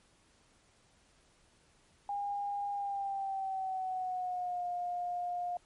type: tone with pitch glide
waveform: sine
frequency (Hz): 810 to 709.2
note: G#5 to F5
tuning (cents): -43 to +26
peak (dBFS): -33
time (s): 2.09-5.57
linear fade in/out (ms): 2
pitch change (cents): -231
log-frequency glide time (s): 2.72-4.66
effects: pink hiss -67 dBFS RMS until 5.65 s + MP3 48 kbps